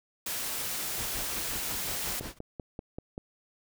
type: noise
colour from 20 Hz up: white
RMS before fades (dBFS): -34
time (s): 0.26-2.2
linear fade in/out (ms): 5
type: noise with tremolo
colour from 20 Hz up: pink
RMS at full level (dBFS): -39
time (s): 0.97-2.39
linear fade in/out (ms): 20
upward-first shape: sine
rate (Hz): 5.6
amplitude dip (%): 95
type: click train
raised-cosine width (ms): 2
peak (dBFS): -24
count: 6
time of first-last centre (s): 2.21-3.179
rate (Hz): 5.16
effects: none